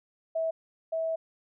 sine tone pair in turn, 650 / 650 Hz, E5 / E5, -24 / -24 cents, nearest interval unison, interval 0 cents, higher neither, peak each -26 / -27 dBFS, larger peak first, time 0.35-0.51 / 0.92-1.16 s, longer second, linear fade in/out 10 ms, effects none

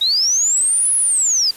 sine linear two-way sweep, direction up then down, 3707 to 10548 to 4630 Hz, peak -13 dBFS, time 0.01-1.51 s, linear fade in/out 5 ms, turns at 0.95 s, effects white hiss -40 dBFS RMS until 1.56 s + resampled to 32000 Hz

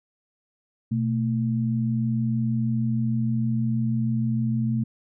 sine tone pair together, 123.2 / 223.4 Hz, B2 / A3, -4 / +27 cents, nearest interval minor seventh, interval 1031 cents, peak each -24 dBFS, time 0.91-4.84 s, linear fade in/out 10 ms, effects none

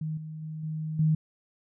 sine tone with level steps, 156.4 Hz, D#3, 9 cents sharp, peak -29 / -36 / -34 / -30 / -20 dBFS, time 0.01-1.15 s, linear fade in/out 5 ms, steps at 0.17 / 0.42 / 0.63 / 0.99 s, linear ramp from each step 5 ms, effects none

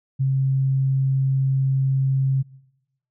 sine tone, 134.2 Hz, C3, 44 cents sharp, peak -17 dBFS, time 0.19-2.43 s, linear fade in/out 20 ms, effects noise-tail reverb RT60 1.0 s tail -23 dB re dry

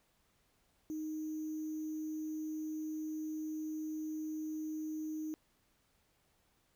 sine tone with sample-and-hold, 311.1 Hz, D#4, in tune, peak -37 dBFS, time 0.9-5.34 s, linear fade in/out 0 ms, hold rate 6300 Hz, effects pink hiss -74 dBFS RMS until 6.75 s

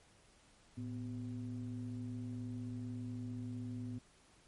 triangle ring-modulated tone, 69.3 Hz, C#2, in tune, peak -35 dBFS, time 0.77-3.99 s, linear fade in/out 10 ms, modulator 180 Hz, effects pink hiss -66 dBFS RMS until 4.47 s + MP3 48 kbps

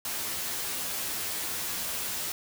white noise with comb filter, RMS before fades -33 dBFS, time 0.05-2.32 s, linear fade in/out 2 ms, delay 12 ms, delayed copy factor +0.7, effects none

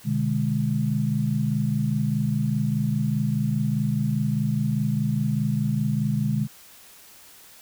sine chord, G# diminished, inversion first, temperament just, 124.59 / 149.51 / 207.7 Hz, B2 / D3 / G#3, +16 / +31 / 0 cents, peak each -26 / -25 / -25 dBFS, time 0.04-6.48 s, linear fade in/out 50 ms, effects white hiss -49 dBFS RMS until 7.61 s

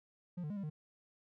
triangle tone with pitch steps, 177 / 149.7 / 206.3 / 197.5 / 152.4 Hz, F3 / D3 / G#3 / G3 / D#3, +23 / +33 / -11 / +13 / -36 cents, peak -36 dBFS, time 0.37-0.7 s, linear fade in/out 10 ms, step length 66 ms, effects none

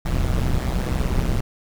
brown noise with amplitude modulation, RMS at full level -17 dBFS, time 0.05-1.41 s, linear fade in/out 10 ms, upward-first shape sine, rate 128 Hz, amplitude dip 90%, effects none

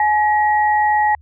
sine tone pair together, 846.2 / 1902 Hz, G#5 / A#6, +32 / +34 cents, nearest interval octave + major second, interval 1402 cents, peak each -13 / -20 dBFS, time 0-1.15 s, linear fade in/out 2 ms, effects added 76 Hz sine -43 dBFS peak until 1.21 s

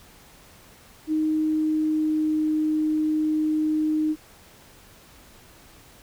sine tone with pitch glide, 311.1 to 309 Hz, D#4 to D#4, 0 to -12 cents, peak -20 dBFS, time 1.07-4.16 s, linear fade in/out 50 ms, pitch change -12 cents, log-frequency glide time 1.41-2.46 s, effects pink hiss -51 dBFS RMS until 6.02 s

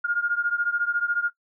sine beating tone pair, 1414 / 1428 Hz, F6 / F6, +21 / +38 cents, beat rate 14 Hz, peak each -24 / -25 dBFS, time 0.04-1.3 s, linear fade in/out 10 ms, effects noise-tail reverb RT60 0.1 s tail -19 dB re dry

